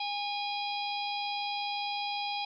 harmonic tone with a mistuned harmonic, 819 Hz, G#5, 24 cents flat, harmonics 1 / 3 / 4 / 5 / 6, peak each -34 / -39 / -40 / -41 / -42 dBFS, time 0-2.45 s, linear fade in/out 5 ms, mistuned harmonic 5, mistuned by -37 cents, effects none

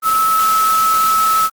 sine tone in noise, 1300 Hz, E6, 24 cents flat, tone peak -11 dBFS, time 0.02-1.5 s, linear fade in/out 50 ms, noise white, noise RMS -23 dBFS, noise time 0.02-1.5 s, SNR +9 dB, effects Opus 32 kbps

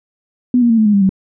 sine tone with pitch steps, 247.8 / 237.3 / 227.2 / 217.6 / 208.4 / 199.54 / 191.08 Hz, B3 / A#3 / A#3 / A3 / G#3 / G3 / G3, +6 / +31 / -44 / -19 / +6 / +31 / -44 cents, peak -8 dBFS, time 0.54-1.093 s, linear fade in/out 2 ms, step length 79 ms, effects none

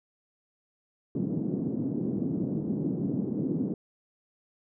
white band-pass noise, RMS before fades -30 dBFS, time 1.15-3.74 s, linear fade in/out 2 ms, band 150 to 300 Hz, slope 24 dB/octave, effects none

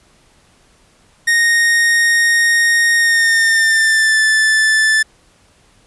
45% pulse tone with pitch glide, 1858 to 1754.7 Hz, A#6 to A6, -6 to -5 cents, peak -10 dBFS, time 1.27-5.03 s, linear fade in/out 10 ms, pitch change -99 cents, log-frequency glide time 2.96-4.21 s, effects pink hiss -52 dBFS RMS until 5.86 s + resampled to 24000 Hz

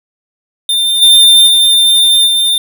square tone with level steps, 3602 Hz, A7, 40 cents sharp, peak -10 / -3 / -6 / -9 dBFS, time 0.69-2.58 s, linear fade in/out 2 ms, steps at 1.01 / 1.46 / 2.26 s, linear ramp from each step 20 ms, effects none

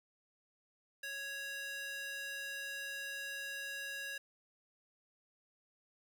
square tone with high-pass filter, 554 Hz, C#5, 1 cent flat, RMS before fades -43 dBFS, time 1.03-4.18 s, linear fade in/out 5 ms, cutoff 1800 Hz, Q 1.8, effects none

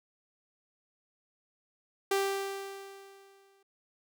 sawtooth tone with exponential decay, 392.5 Hz, G4, 2 cents sharp, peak -21 dBFS, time 2.11-3.63 s, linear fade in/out 5 ms, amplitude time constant 330 ms, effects none

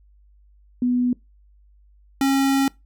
sine / square tone pair in turn, 246.9 / 272.4 Hz, B3 / C#4, 0 / -30 cents, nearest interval major second, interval 170 cents, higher second, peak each -17 dBFS, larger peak neither, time 0.82-1.13 / 2.21-2.68 s, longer second, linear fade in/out 2 ms, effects noise-tail reverb RT60 0.2 s tail -23 dB re dry + added 50 Hz sine -51 dBFS peak until 2.85 s

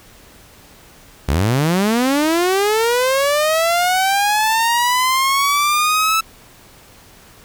sawtooth linear sweep, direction up, 61.5 to 1318.5 Hz, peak -10 dBFS, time 1.28-6.21 s, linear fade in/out 10 ms, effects pink hiss -45 dBFS RMS until 7.44 s

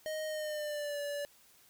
square tone with pitch glide, 622.3 to 577.3 Hz, D#5 to D5, 0 to -30 cents, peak -36 dBFS, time 0.06-1.25 s, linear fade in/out 0 ms, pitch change -130 cents, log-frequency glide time 0.26-1 s, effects white hiss -63 dBFS RMS until 1.69 s

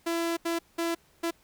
sawtooth tone bursts at uneven times, 335.5 Hz, E4, 31 cents sharp, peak -23 dBFS, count 4, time 0.06-0.37 / 0.45-0.59 / 0.78-0.95 / 1.23-1.31 s, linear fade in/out 10 ms, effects pink hiss -63 dBFS RMS until 1.43 s

